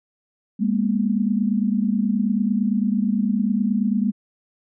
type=tone cluster; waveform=sine; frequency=202.1 / 231.2 / 250.4 Hz; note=G#3 / A#3 / B3; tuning=-47 / -14 / +24 cents; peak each=-20 / -22 / -28 dBFS; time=0.59-4.12 s; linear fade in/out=20 ms; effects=none